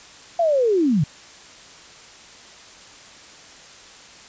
sine linear sweep, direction down, 699 to 130.81 Hz, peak -15 dBFS, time 0.39-1.04 s, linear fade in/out 5 ms, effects white hiss -44 dBFS RMS until 4.28 s + resampled to 16000 Hz

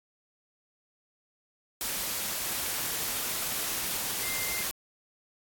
sine tone in noise, 2093 Hz, C7, in tune, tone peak -37 dBFS, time 4.23-4.63 s, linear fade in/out 0 ms, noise white, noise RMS -32 dBFS, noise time 1.81-4.71 s, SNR -8 dB, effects AAC 64 kbps

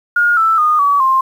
sine tone with pitch steps, 1426 / 1322.8 / 1227.1 / 1138.4 / 1056 Hz, F6 / E6 / D#6 / C#6 / C6, +36 / +6 / -24 / +46 / +16 cents, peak -9 dBFS, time 0.16-1.21 s, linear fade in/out 5 ms, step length 210 ms, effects 7-bit

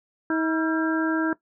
harmonic tone with a mistuned harmonic, 320 Hz, D#4, 49 cents sharp, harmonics 1 / 2 / 3 / 4 / 5, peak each -22 / -33 / -33 / -31 / -30 dBFS, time 0.3-1.33 s, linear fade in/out 2 ms, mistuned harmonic 4, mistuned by +100 cents, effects noise-tail reverb RT60 0.1 s tail -17 dB re dry

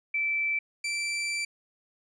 sine / sawtooth tone pair in turn, 2325 / 2337 Hz, D7 / D7, -18 / -9 cents, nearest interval unison, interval 9 cents, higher second, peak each -25 dBFS, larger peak neither, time 0.14-0.59 / 0.84-1.45 s, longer second, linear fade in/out 5 ms, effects resampled to 22050 Hz

